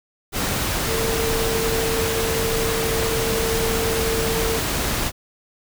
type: tone in noise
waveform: sine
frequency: 451.8 Hz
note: A4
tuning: 46 cents sharp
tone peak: -23 dBFS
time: 0.86-4.61 s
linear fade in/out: 50 ms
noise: pink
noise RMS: -23 dBFS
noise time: 0.32-5.12 s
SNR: -3 dB
effects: none